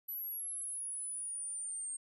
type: exponential sweep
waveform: sine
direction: down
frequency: 11890 to 8520 Hz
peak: -38 dBFS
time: 0.08-1.97 s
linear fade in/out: 10 ms
effects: none